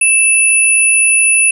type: tone pair together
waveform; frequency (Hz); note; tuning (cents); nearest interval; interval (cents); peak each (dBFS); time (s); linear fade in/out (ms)
sine; 2637 / 9956; E7 / D#9; 0 / 0; octave + major seventh; 2300; -10; 0.01-1.51; 5
effects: none